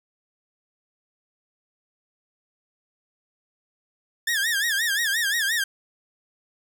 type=tone with vibrato; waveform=sawtooth; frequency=1734 Hz; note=A6; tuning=26 cents flat; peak=-18 dBFS; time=4.27-5.64 s; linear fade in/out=5 ms; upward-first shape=sine; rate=5.7 Hz; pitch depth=160 cents each way; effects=none